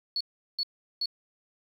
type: tone bursts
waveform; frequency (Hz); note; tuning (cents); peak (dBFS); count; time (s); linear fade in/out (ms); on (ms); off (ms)
triangle; 4400; C#8; -14; -23; 3; 0.16-1.058; 2; 46; 380
effects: tanh soft clip ceiling -25 dBFS + 10-bit